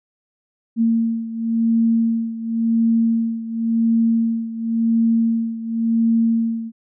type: beating tone pair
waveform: sine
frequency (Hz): 227.9 / 228.83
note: A#3 / A#3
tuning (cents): -39 / -32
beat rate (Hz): 0.93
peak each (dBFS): -17 / -21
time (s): 0.76-6.72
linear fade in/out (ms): 50
effects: none